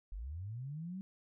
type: linear sweep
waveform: sine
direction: up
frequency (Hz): 41.2 to 196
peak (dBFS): -40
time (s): 0.12-1.01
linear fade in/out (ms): 0
effects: none